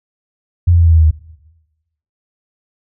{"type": "tone with pitch steps", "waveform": "sine", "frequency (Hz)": [87.31, 85.66, 84.04, 82.46, 80.9, 79.37, 77.87], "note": ["F2", "F2", "E2", "E2", "E2", "D#2", "D#2"], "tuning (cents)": [0, -33, 34, 1, -32, 35, 2], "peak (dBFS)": -6, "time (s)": [0.67, 1.111], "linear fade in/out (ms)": 10, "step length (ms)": 63, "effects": ["noise-tail reverb RT60 1.0 s tail -18 dB re dry"]}